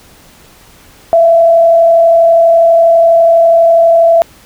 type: tone with frequency modulation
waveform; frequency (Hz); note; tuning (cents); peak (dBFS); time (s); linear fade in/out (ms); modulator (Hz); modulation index
sine; 669; E5; +25; -3; 1.13-4.22; 0; 32.2; 0.34
effects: pink hiss -41 dBFS RMS until 4.45 s